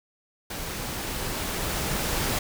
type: noise with level ramp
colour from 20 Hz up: pink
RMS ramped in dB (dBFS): -34 to -26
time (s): 0.5-2.39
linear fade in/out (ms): 5
effects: none